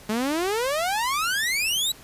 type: exponential sweep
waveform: sawtooth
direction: up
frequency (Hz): 207.7 to 3986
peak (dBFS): -19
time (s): 0.09-1.92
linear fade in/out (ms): 5
effects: pink hiss -47 dBFS RMS until 2.03 s + resampled to 32000 Hz